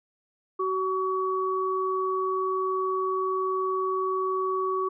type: tone pair together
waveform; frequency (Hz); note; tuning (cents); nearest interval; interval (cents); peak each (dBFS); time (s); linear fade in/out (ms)
sine; 377.2 / 1130.3; F#4 / C#6; +33 / +33; octave + perfect fifth; 1900; -27; 0.59-4.89; 10
effects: none